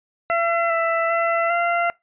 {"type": "tone with pitch steps", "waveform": "20% pulse", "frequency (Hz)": [676, 664, 672, 689], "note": ["E5", "E5", "E5", "F5"], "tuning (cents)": [43, 12, 33, -24], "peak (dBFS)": -13, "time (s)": [0.3, 1.9], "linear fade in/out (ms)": 0, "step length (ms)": 400, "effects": ["noise-tail reverb RT60 0.2 s tail -24 dB re dry", "resampled to 8000 Hz"]}